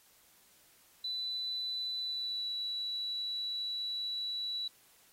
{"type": "tone with pitch glide", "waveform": "sine", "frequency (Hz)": [3988, 3935], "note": ["B7", "B7"], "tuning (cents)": [16, -7], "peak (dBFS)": -34, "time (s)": [1.04, 4.68], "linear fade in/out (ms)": 5, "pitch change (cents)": -23, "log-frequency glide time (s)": [2, 2.5], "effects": ["white hiss -64 dBFS RMS until 5.12 s", "AAC 48 kbps"]}